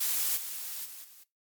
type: noise with level steps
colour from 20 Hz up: blue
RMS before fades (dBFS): -29 / -38 / -45 / -53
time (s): 0-1.24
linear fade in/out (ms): 10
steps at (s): 0.36 / 0.84 / 1.03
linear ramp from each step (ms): 20
effects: noise-tail reverb RT60 0.2 s tail -19 dB re dry + MP3 96 kbps